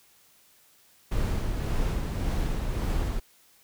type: noise with tremolo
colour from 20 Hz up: brown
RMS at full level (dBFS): -26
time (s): 1.11-3.2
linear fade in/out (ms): 10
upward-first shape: sine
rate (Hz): 1.8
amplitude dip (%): 35
effects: white hiss -60 dBFS RMS until 3.63 s